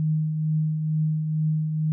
sine tone with tremolo, 155.56 Hz, D#3, in tune, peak -19 dBFS, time 0-1.92 s, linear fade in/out 0 ms, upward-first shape triangle, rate 2.2 Hz, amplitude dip 45%, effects none

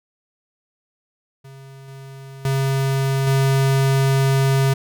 square tone with level steps, 135.4 Hz, C#3, 40 cents flat, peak -39 / -36 / -18 / -15 dBFS, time 1.44-4.74 s, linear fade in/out 10 ms, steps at 1.88 / 2.45 / 3.27 s, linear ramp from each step 2 ms, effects none

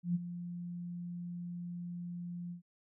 sine tone with ADSR envelope, 174.61 Hz, F3, in tune, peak -27 dBFS, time 0.03-2.62 s, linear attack 120 ms, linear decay 25 ms, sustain -12 dB, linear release 110 ms, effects none

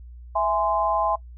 sine chord, E augmented, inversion none, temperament equal with one note detuned, 659.3 / 830.6 / 1036.9 Hz, E5 / G#5 / B#5, 0 / 0 / -16 cents, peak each -24 dBFS, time 0.35-1.16 s, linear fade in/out 10 ms, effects noise-tail reverb RT60 0.1 s tail -20 dB re dry + added 60 Hz sine -39 dBFS peak until 1.37 s

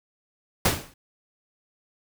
pink noise with exponential decay, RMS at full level -17 dBFS, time 0.65-0.94 s, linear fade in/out 5 ms, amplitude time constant 61 ms, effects none

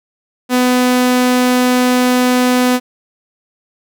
sawtooth tone, 250.1 Hz, B3, 22 cents sharp, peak -6 dBFS, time 0.49-2.8 s, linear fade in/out 50 ms, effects none

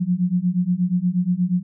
sine beating tone pair, 174.8 / 183.2 Hz, F3 / F#3, +2 / -17 cents, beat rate 8.4 Hz, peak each -21 / -20 dBFS, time 0-1.63 s, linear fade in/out 20 ms, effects none

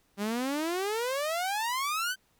sawtooth exponential sweep, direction up, 196 to 1565 Hz, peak -25 dBFS, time 0.17-2.16 s, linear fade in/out 50 ms, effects pink hiss -69 dBFS RMS until 2.39 s

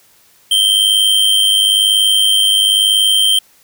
square tone with amplitude modulation, 3136 Hz, G7, in tune, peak -7 dBFS, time 0.51-3.39 s, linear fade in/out 5 ms, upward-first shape sine, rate 101 Hz, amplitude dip 60%, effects white hiss -50 dBFS RMS until 3.63 s

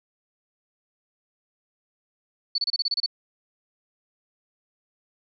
sine tone bursts, 4462 Hz, C#8, 11 cents sharp, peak -21 dBFS, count 9, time 2.55-3.062 s, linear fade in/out 5 ms, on 32 ms, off 28 ms, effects none

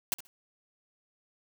white noise with echo, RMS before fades -29 dBFS, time 0.12-0.14 s, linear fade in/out 0 ms, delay 65 ms, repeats 2, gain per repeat -15 dB, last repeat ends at 0.27 s, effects none

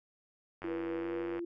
click train, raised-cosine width 0.5 ms, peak -29 dBFS, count 72, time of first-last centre 0.62-1.392 s, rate 92 Hz
sine tone with pitch glide, 335.4 to 342.8 Hz, E4 to F4, +30 to -32 cents, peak -35 dBFS, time 0.64-1.45 s, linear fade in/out 5 ms, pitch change +38 cents, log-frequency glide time 0.98-1.15 s
sine tone with tremolo, 486.3 Hz, B4, 27 cents flat, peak -38 dBFS, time 0.66-1.4 s, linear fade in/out 50 ms, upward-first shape sine, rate 4.4 Hz, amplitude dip 50%
effects none

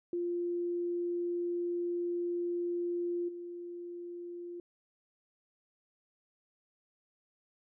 sine tone with level steps, 348.4 Hz, F4, 4 cents flat, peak -31 / -40 dBFS, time 0.13-4.6 s, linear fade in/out 2 ms, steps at 3.28 s, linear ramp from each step 10 ms, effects none

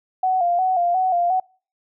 sine tone with vibrato, 722 Hz, F#5, 43 cents flat, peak -16 dBFS, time 0.23-1.4 s, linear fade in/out 5 ms, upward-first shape square, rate 2.8 Hz, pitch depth 60 cents each way, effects noise-tail reverb RT60 0.4 s tail -26 dB re dry

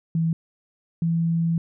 sine tone pair in turn, 163.8 / 166.37 Hz, E3 / E3, -11 / +16 cents, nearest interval unison, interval 27 cents, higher second, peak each -19 dBFS, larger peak neither, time 0.15-0.33 / 1.02-1.58 s, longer second, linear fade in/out 2 ms, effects none

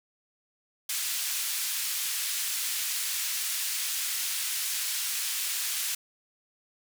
white band-pass noise, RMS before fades -31 dBFS, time 0.89-5.95 s, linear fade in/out 5 ms, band 2000 to 14000 Hz, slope 12 dB/octave, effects none

